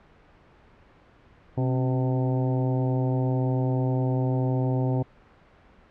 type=harmonic tone with a mistuned harmonic; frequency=128.1 Hz; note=C3; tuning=36 cents flat; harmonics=1 / 2 / 3 / 4 / 5 / 6 / 7; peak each=-23 / -29 / -33 / -35 / -37 / -39 / -40 dBFS; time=1.57-5.03 s; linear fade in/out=10 ms; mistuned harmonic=2; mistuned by=+61 cents; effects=pink hiss -55 dBFS RMS until 5.9 s + low-pass 2000 Hz 12 dB/octave